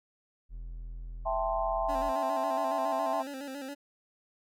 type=tone; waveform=triangle; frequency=41.67 Hz; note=E1; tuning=19 cents sharp; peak=-36 dBFS; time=0.49-2.13 s; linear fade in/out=50 ms
type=chord; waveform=sine; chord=A minor seventh; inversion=second; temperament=equal; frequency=659.3 / 784 / 880 / 1046.5 Hz; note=E5 / G5 / A5 / C6; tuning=0 / 0 / 0 / 0 cents; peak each=-31 / -34 / -35 / -35 dBFS; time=1.25-3.23 s; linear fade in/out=20 ms
type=tone with vibrato; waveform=25% pulse; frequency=274.2 Hz; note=C#4; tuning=19 cents flat; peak=-34 dBFS; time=1.88-3.75 s; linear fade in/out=20 ms; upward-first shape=square; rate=7.2 Hz; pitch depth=66 cents each way
effects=none